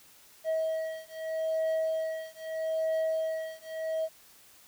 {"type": "beating tone pair", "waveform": "triangle", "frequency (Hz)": [640, 640.79], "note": ["D#5", "E5"], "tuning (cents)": [49, -49], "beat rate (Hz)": 0.79, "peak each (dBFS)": -30, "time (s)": [0.44, 4.09], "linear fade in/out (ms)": 50, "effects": ["white hiss -57 dBFS RMS until 4.67 s"]}